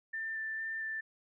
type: tone with vibrato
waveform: sine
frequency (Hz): 1780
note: A6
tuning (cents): +20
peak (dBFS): -35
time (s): 0.13-1.01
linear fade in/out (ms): 10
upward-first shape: square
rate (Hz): 2.2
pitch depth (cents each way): 9
effects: none